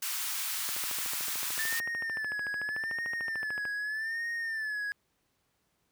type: high-pass noise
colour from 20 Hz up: white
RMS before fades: -34 dBFS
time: 0.02-1.8 s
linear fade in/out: 5 ms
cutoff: 970 Hz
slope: 24 dB/octave
type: click train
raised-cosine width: 0.5 ms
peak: -26 dBFS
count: 41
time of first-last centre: 0.69-3.653 s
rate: 13.5 Hz
type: tone with vibrato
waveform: triangle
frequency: 1759 Hz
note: A6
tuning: 1 cent flat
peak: -30 dBFS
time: 1.59-4.92 s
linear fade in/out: 0 ms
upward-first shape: sine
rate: 0.83 Hz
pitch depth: 97 cents each way
effects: pink hiss -75 dBFS RMS until 5.91 s + high-pass 60 Hz 12 dB/octave